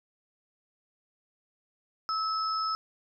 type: tone pair together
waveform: sine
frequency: 1300 / 5200 Hz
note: E6 / E8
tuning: -24 / -24 cents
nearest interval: 2 octaves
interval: 2400 cents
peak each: -28 / -35 dBFS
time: 2.09-2.75 s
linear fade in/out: 0 ms
effects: none